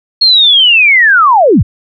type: linear sweep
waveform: sine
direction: down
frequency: 4322 to 54.7 Hz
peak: -3 dBFS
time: 0.21-1.63 s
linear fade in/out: 10 ms
effects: none